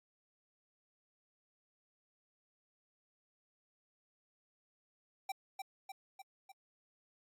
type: tone with echo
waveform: square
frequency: 780 Hz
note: G5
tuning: 9 cents flat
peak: -37 dBFS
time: 5.29-5.32 s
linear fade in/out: 5 ms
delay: 300 ms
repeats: 4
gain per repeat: -4 dB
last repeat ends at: 6.52 s
effects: AAC 64 kbps